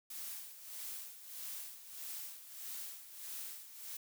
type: noise with tremolo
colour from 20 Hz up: blue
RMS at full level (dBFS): -44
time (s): 0.1-3.97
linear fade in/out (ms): 5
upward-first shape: sine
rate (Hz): 1.6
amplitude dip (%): 70
effects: none